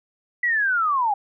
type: linear sweep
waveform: sine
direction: down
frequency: 1982 to 784 Hz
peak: -18 dBFS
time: 0.43-1.14 s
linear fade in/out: 5 ms
effects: none